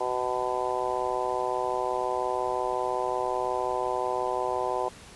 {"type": "harmonic tone", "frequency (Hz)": 125.6, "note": "B2", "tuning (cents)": 30, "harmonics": [3, 4, 5, 6, 7, 8], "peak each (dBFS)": [-33, -33, -33, -33, -33, -33], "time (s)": [0, 4.89], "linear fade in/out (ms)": 10, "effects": ["pink hiss -48 dBFS RMS until 5.15 s", "resampled to 24000 Hz"]}